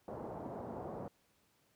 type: low-pass noise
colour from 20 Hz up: white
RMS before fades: -44 dBFS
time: 0.08-1.08 s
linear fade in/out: 2 ms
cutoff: 790 Hz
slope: 24 dB/octave
effects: pink hiss -73 dBFS RMS until 1.75 s + high-pass 80 Hz 12 dB/octave